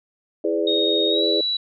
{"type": "chord", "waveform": "sine", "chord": "E dominant seventh", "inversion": "none", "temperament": "equal with one note detuned", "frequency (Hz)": [329.6, 415.3, 505.7, 587.3], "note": ["E4", "G#4", "B4", "D5"], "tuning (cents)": [0, 0, 41, 0], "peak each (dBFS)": [-24, -23, -26, -26], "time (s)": [0.44, 1.41], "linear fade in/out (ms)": 5}
{"type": "tone with pitch glide", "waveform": "sine", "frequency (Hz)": [3729, 3930], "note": ["A#7", "B7"], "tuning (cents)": [0, -9], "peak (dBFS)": -20, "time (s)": [0.67, 1.57], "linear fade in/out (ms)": 5, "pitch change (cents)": 91, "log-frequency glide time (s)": [1.09, 1.24]}
{"effects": []}